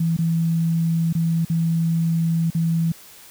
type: tone with dropouts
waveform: sine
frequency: 165.1 Hz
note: E3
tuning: 3 cents sharp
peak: -17 dBFS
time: 0-2.92 s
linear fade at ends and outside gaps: 5 ms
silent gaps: 0.167-0.187 / 1.128-1.15 / 1.45-1.498 / 2.503-2.548 s
effects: white hiss -45 dBFS RMS until 3.3 s